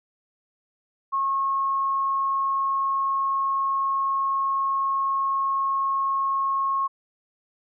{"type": "tone", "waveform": "sine", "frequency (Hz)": 1088, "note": "C#6", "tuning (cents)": -33, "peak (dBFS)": -21, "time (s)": [1.12, 6.88], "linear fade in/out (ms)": 20, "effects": []}